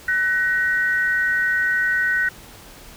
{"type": "tone pair together", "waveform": "sine", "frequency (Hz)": [1500, 1889.9], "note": ["F#6", "A#6"], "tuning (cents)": [23, 23], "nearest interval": "major third", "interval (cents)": 400, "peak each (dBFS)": [-19, -21], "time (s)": [0.08, 2.29], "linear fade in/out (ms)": 5, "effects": ["pink hiss -43 dBFS RMS until 2.96 s"]}